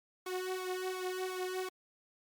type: tone with flanger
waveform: sawtooth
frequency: 370 Hz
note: F#4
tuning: in tune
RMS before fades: -38 dBFS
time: 0.26-1.69 s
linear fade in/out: 5 ms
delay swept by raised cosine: 1.8 to 3.4 ms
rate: 2.8 Hz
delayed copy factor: +0.95
effects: Opus 48 kbps